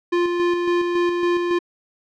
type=tone with tremolo; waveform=square; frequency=349.2 Hz; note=F4; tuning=in tune; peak=-17 dBFS; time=0.12-1.59 s; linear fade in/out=10 ms; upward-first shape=square; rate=3.6 Hz; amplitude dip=35%; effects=low-pass 3000 Hz 12 dB/octave